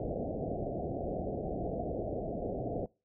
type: low-pass noise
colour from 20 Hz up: white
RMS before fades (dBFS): -36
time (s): 0-2.86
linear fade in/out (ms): 2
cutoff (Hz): 720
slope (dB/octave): 96
effects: noise-tail reverb RT60 0.3 s tail -24 dB re dry